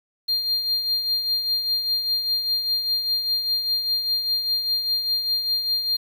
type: tone with tremolo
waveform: triangle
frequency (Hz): 4200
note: C8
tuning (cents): +6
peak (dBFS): -17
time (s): 0.28-5.97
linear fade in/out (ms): 10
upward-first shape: triangle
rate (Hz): 5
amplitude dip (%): 60
effects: 8-bit